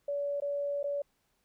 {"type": "tone with dropouts", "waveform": "sine", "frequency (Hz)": 571, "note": "D5", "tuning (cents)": -49, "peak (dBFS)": -30, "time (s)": [0.08, 1.02], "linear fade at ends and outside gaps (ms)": 5, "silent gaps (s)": [[0.402, 0.42], [0.83, 0.84]], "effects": ["pink hiss -75 dBFS RMS until 1.44 s"]}